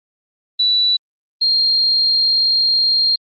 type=tone pair in turn; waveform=sine; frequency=3951 / 4213 Hz; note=B7 / C8; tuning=0 / +11 cents; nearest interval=minor second; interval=111 cents; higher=second; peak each=-12 dBFS; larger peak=neither; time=0.59-0.97 / 1.41-3.16 s; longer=second; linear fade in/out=10 ms; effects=Opus 32 kbps